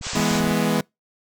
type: band-pass noise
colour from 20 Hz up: white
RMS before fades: -30 dBFS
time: 0.01-0.42 s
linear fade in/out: 50 ms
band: 400 to 7900 Hz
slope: 96 dB/octave
type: clicks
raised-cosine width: 5 ms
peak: -24 dBFS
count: 11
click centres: 0.012 / 0.068 / 0.134 / 0.168 / 0.201 / 0.314 / 0.355 / 0.406 / 0.442 / 0.475 / 0.511 s
type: chord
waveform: sawtooth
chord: E major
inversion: none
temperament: equal with one note detuned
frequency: 164.81 / 209.1 / 246.9 Hz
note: E3 / G#3 / B3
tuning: 0 / +12 / 0 cents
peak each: -20 / -18 / -20 dBFS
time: 0.15-0.81 s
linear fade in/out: 5 ms
effects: noise-tail reverb RT60 0.2 s tail -26 dB re dry